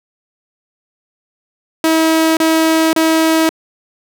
sawtooth tone bursts, 321.6 Hz, E4, 43 cents flat, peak -6 dBFS, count 3, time 1.84-3.492 s, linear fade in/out 2 ms, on 530 ms, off 31 ms, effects none

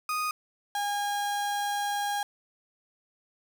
35% pulse tone pair in turn, 1241 / 815.7 Hz, D#6 / G#5, -5 / -31 cents, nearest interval perfect fifth, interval 726 cents, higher first, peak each -26 dBFS, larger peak neither, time 0.09-0.31 / 0.75-2.23 s, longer second, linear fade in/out 2 ms, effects 9-bit

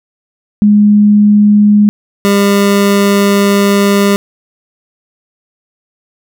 sine / 25% pulse tone pair in turn, 207.7 / 200.7 Hz, G#3 / G3, 0 / +41 cents, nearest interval minor second, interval 59 cents, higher first, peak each -3 dBFS, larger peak neither, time 0.62-1.89 / 2.25-4.16 s, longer second, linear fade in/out 0 ms, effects none

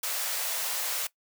white high-pass noise, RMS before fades -31 dBFS, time 0.03-1.07 s, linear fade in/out 5 ms, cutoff 470 Hz, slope 48 dB/octave, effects noise-tail reverb RT60 0.1 s tail -19 dB re dry

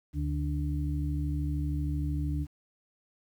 harmonic tone, 73 Hz, D2, 10 cents flat, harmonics 1 / 2 / 4, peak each -30 / -33 / -36 dBFS, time 0.13-2.47 s, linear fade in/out 50 ms, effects 10-bit

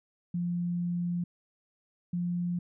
sine tone pair in turn, 174.5 / 175.36 Hz, F3 / F3, -1 / +7 cents, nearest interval unison, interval 8 cents, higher second, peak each -28 dBFS, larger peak neither, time 0.34-1.24 / 2.13-2.59 s, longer first, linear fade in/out 5 ms, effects none

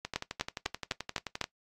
two click trains, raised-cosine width 0.2 ms, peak -12 / -18 dBFS, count 6 / 17, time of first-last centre 0.16-1.413 / 0.05-1.441 s, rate 3.99 / 11.5 Hz, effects noise-tail reverb RT60 0.1 s tail -18 dB re dry + AAC 48 kbps

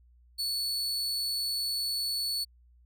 40% pulse tone, 4435 Hz, C#8, in tune, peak -28 dBFS, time 0.38-2.45 s, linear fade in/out 20 ms, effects added 60 Hz sine -57 dBFS peak until 2.85 s

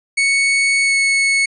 40% pulse tone with pitch glide, 2217 to 2202 Hz, C#7 to C#7, 0 to -12 cents, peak -12 dBFS, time 0.17-1.46 s, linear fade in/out 10 ms, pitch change -12 cents, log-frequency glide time 0.83-0.94 s, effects resampled to 24000 Hz

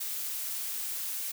blue noise, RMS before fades -35 dBFS, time 0-1.32 s, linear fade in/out 10 ms, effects none

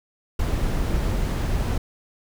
brown noise, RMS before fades -23 dBFS, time 0.39-1.78 s, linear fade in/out 5 ms, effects none

